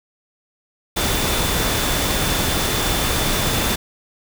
sine tone in noise, 3520 Hz, A7, in tune, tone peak -29 dBFS, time 0.96-3.76 s, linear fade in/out 10 ms, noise pink, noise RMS -20 dBFS, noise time 0.96-3.76 s, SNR -12 dB, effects none

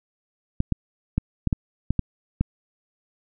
clicks, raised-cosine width 5 ms, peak -8 dBFS, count 8, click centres 0.604 / 0.723 / 1.18 / 1.473 / 1.528 / 1.906 / 1.993 / 2.41 s, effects none

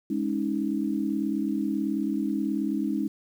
sine chord, Ab suspended fourth, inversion none, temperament equal with one note detuned, 207.7 / 277.2 / 315.7 Hz, Ab3 / Db4 / Eb4, 0 / 0 / +25 cents, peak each -29 dBFS, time 0.1-3.08 s, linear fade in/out 5 ms, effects 9-bit

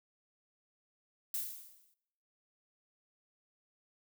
violet noise with exponential decay, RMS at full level -34 dBFS, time 1.34-1.94 s, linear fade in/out 1 ms, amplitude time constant 130 ms, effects noise-tail reverb RT60 0.9 s tail -23 dB re dry

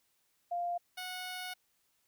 sine / 10% pulse tone pair in turn, 698.5 / 733.2 Hz, F5 / F#5, 0 / -16 cents, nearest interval minor second, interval 84 cents, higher second, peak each -32 / -31 dBFS, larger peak second, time 0.51-0.78 / 0.97-1.54 s, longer second, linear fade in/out 10 ms, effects white hiss -75 dBFS RMS until 2.07 s

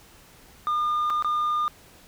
sine tone with dropouts, 1211 Hz, D#6, 47 cents flat, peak -19 dBFS, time 0.67-1.68 s, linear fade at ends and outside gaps 0 ms, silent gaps 1.1-1.104 / 1.224-1.246 s, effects tanh soft clip ceiling -21 dBFS + pink hiss -52 dBFS RMS until 2.07 s

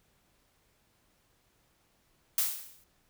blue noise with exponential decay, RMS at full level -25 dBFS, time 2.38-2.84 s, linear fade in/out 2 ms, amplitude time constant 100 ms, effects pink hiss -70 dBFS RMS until 3.09 s

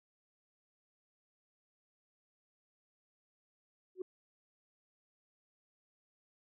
sine tone with exponential growth, 370 Hz, F#4, in tune, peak -32 dBFS, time 3.95-4.02 s, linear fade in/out 5 ms, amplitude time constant 15 ms, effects tanh soft clip ceiling -29 dBFS

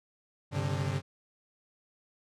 40% pulse chord, G suspended fourth, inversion none, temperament equal with one note detuned, 98 / 133.48 / 146.83 Hz, G2 / C3 / D3, 0 / +35 / 0 cents, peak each -33 dBFS, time 0.51-1.02 s, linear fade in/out 50 ms, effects low-pass 8000 Hz 12 dB/octave

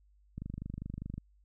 click train, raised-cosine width 5 ms, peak -27 dBFS, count 21, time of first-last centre 0.38-1.18 s, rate 25 Hz, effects added 50 Hz sine -62 dBFS peak until 1.44 s

